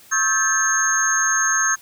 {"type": "tone cluster", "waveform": "sine", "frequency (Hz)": [1093, 1290, 1569, 1734, 6450], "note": ["C#6", "E6", "G6", "A6", "G8"], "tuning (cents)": [-25, -38, 1, -26, 48], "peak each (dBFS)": [-27, -25, -22, -25, -19], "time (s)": [0.11, 1.76], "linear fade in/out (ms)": 20, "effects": ["white hiss -48 dBFS RMS until 1.81 s"]}